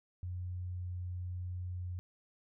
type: tone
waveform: sine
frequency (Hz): 89.9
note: F#2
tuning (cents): -49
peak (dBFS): -37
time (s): 0.23-1.99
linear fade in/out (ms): 0
effects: none